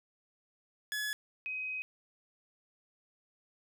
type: tone pair in turn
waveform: sawtooth / sine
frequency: 1700 / 2523 Hz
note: G#6 / D#7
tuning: +40 / +23 cents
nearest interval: perfect fifth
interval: 683 cents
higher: second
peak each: -30 / -35 dBFS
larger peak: first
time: 0.92-1.13 / 1.46-1.82 s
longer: second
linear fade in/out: 0 ms
effects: none